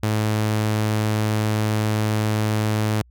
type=tone; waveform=sawtooth; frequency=107.5 Hz; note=A2; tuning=40 cents flat; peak=-15 dBFS; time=0.03-3.02 s; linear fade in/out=5 ms; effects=added 60 Hz sine -49 dBFS peak until 3.1 s